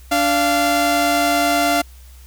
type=tone pair together; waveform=sawtooth; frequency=290.6 / 691.2 Hz; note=D4 / F5; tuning=-18 / -18 cents; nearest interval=octave + minor third; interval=1500 cents; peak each=-16 / -12 dBFS; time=0.11-1.82 s; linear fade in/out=10 ms; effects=added 63 Hz sine -39 dBFS peak until 2.26 s + white hiss -50 dBFS RMS until 2.26 s